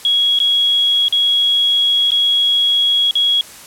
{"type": "tone with dropouts", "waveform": "sine", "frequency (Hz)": 3322, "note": "G#7", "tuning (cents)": 0, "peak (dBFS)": -11, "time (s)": [0.05, 3.41], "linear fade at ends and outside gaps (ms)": 1, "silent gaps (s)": [[0.389, 0.401], [1.083, 1.125], [2.106, 2.118], [3.11, 3.154]], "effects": ["white hiss -37 dBFS RMS until 3.66 s", "low-pass 12000 Hz 12 dB/octave"]}